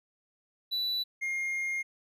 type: tone pair in turn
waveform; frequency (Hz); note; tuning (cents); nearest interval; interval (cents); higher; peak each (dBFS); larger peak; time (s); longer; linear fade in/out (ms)
triangle; 3960 / 2129; B7 / C7; +4 / +30; major seventh; 1074; first; -27 / -28; first; 0.71-1.04 / 1.21-1.83; second; 20
effects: none